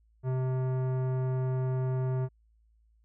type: tone with tanh clipping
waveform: sine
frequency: 129.3 Hz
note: C3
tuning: 20 cents flat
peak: -29 dBFS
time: 0.23-2.29 s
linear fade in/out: 50 ms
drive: 16 dB
effects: added 55 Hz sine -62 dBFS peak until 3.04 s